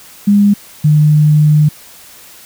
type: tone pair in turn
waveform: sine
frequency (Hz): 203.5 / 151.01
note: G#3 / D3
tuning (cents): -35 / +49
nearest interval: perfect fourth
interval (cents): 516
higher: first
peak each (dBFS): -5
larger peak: neither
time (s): 0.27-0.54 / 0.84-1.69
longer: second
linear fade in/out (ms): 10
effects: white hiss -38 dBFS RMS until 2.45 s